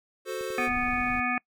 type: chord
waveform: square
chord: F# diminished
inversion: none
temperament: equal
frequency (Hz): 370 / 440 / 523.3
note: F#4 / A4 / C5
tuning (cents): 0 / 0 / 0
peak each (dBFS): -36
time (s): 0.25-0.7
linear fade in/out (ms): 50
type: click train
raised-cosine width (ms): 2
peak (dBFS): -34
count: 8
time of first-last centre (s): 0.41-1.07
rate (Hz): 10.6
type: harmonic tone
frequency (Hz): 246.9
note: B3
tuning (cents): 0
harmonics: 1 / 3 / 5 / 7 / 9 / 10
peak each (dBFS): -32 / -32 / -32 / -32 / -32 / -32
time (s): 0.58-1.38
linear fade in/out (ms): 2
type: noise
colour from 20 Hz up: brown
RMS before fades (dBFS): -39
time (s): 0.67-1.2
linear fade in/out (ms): 2
effects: noise-tail reverb RT60 0.1 s tail -26 dB re dry